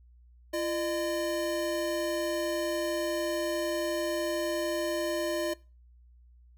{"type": "tone pair together", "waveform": "square", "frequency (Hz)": [340.5, 606.7], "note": ["F4", "D#5"], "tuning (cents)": [-44, -44], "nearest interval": "minor seventh", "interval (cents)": 1000, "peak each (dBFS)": [-33, -32], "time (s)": [0.53, 5.54], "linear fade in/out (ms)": 10, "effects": ["noise-tail reverb RT60 0.3 s tail -21 dB re dry", "added 60 Hz sine -54 dBFS peak until 6.57 s"]}